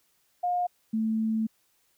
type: tone pair in turn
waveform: sine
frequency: 713 / 220.9 Hz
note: F5 / A3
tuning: +36 / +7 cents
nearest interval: octave + minor sixth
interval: 2029 cents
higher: first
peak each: -24 dBFS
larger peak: neither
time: 0.43-0.67 / 0.93-1.47 s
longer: second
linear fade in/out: 10 ms
effects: white hiss -69 dBFS RMS until 1.97 s